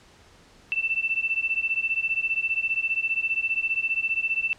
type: beating tone pair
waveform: sine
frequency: 2661 / 2676 Hz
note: E7 / E7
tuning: +16 / +25 cents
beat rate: 15 Hz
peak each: -26 dBFS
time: 0.72-4.53 s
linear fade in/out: 0 ms
effects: pink hiss -54 dBFS RMS until 4.58 s + low-pass 7000 Hz 12 dB/octave